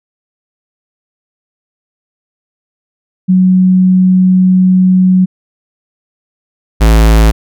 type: tone pair in turn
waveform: sine / square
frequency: 185 / 54.78 Hz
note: F#3 / A1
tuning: 0 / -7 cents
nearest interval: octave + major sixth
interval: 2107 cents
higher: first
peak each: -4 dBFS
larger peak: neither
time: 3.28-5.26 / 6.8-7.32 s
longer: first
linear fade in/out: 20 ms
effects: none